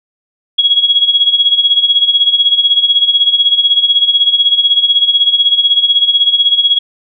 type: tone with tremolo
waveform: sine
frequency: 3322 Hz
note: G#7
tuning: in tune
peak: -4 dBFS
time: 0.58-6.79 s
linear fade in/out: 10 ms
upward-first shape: sine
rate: 16 Hz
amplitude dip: 75%
effects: none